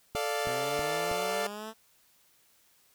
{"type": "click train", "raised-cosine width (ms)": 3, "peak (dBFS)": -26, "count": 4, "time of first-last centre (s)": [0.15, 1.115], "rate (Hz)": 3.11}
{"type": "chord", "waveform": "sawtooth", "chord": "D minor", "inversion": "second", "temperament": "equal", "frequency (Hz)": [440, 587.3, 698.5], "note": ["A4", "D5", "F5"], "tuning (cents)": [0, 0, 0], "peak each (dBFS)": -30, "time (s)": [0.15, 1.47], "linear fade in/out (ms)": 5}
{"type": "linear sweep", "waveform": "10% pulse", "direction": "up", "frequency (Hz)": [121, 224.1], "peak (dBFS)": -30, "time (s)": [0.44, 1.74], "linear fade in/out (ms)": 50}
{"effects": ["white hiss -65 dBFS RMS until 2.94 s"]}